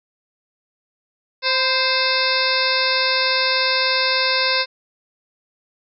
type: harmonic tone with a mistuned harmonic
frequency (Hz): 523.3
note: C5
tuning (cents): 0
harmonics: 1 / 2 / 3 / 4 / 5 / 7 / 8 / 9 / 10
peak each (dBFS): -25 / -25 / -25 / -25 / -25 / -25 / -25 / -25 / -25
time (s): 1.42-4.66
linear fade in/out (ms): 50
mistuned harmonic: 2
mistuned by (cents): -39
effects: none